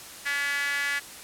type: tone with high-pass filter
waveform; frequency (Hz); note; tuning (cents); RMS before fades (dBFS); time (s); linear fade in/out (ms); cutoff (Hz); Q
sawtooth; 284.3; C#4; +44; -28; 0.25-1; 20; 1800; 5.7
effects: white hiss -43 dBFS RMS until 1.23 s + low-pass 12000 Hz 12 dB/octave